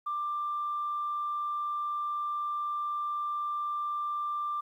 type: tone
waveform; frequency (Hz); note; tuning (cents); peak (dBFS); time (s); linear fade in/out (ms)
sine; 1184; D6; +14; -29; 0.06-4.61; 10
effects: tanh soft clip ceiling -25 dBFS + 11-bit